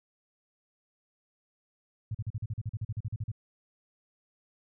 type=tone bursts; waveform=sine; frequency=108.5 Hz; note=A2; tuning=24 cents flat; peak=-30 dBFS; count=16; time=2.11-3.317 s; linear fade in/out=5 ms; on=37 ms; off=41 ms; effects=none